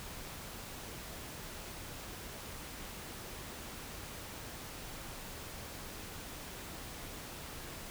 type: silence
effects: pink hiss -46 dBFS RMS until 7.9 s